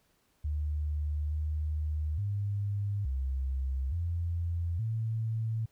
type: tone with pitch steps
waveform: sine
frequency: 74.9 / 76.5 / 101.4 / 66.3 / 85.3 / 111.9 Hz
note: D2 / D#2 / G#2 / C2 / F2 / A2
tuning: +35 / -29 / -41 / +23 / -40 / +30 cents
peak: -29 dBFS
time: 0.44-5.66 s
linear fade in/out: 10 ms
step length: 870 ms
effects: pink hiss -71 dBFS RMS until 5.71 s